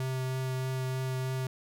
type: tone with vibrato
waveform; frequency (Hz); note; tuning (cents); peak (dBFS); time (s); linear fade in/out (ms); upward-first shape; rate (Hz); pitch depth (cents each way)
square; 130.2; C3; -8; -31; 0-1.47; 2; triangle; 3.2; 10
effects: none